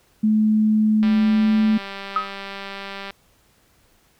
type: tone with pitch glide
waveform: sine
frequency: 215.5 to 217 Hz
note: A3 to A3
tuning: -36 to -24 cents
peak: -14 dBFS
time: 0.23-1.78 s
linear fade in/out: 10 ms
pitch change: +12 cents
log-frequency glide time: 1.07-1.61 s
type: click train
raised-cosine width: 0.3 ms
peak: -17 dBFS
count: 410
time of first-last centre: 1.03-3.106 s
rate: 197 Hz
type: tone with exponential decay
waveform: sine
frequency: 1270 Hz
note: D#6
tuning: 35 cents sharp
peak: -14 dBFS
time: 2.16-2.34 s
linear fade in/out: 2 ms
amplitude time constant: 39 ms
effects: pink hiss -59 dBFS RMS until 4.19 s